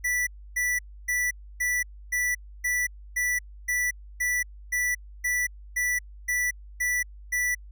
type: tone bursts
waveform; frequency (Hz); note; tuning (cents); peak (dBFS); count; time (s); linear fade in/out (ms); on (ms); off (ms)
square; 1967; B6; -7; -24; 15; 0.04-7.55; 10; 230; 290
effects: added 50 Hz sine -42 dBFS peak until 7.71 s